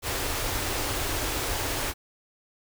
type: band-stop noise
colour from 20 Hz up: pink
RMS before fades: -29 dBFS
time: 0.02-1.94 s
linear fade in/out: 50 ms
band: 130 to 260 Hz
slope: 48 dB/octave
effects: none